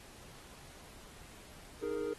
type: chord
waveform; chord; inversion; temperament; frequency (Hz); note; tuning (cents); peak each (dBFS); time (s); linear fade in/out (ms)
triangle; D# suspended fourth; none; just; 311.1 / 414.8 / 466.7; D#4 / G#4 / A#4; 0 / -2 / +2; -40 / -36 / -36; 1.82-2.14; 10
effects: pink hiss -55 dBFS RMS until 2.18 s + AAC 32 kbps